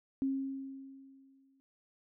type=tone with exponential decay; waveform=sine; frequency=269.8 Hz; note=C#4; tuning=47 cents flat; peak=-28 dBFS; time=0.22-1.6 s; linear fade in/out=0 ms; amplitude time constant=300 ms; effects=none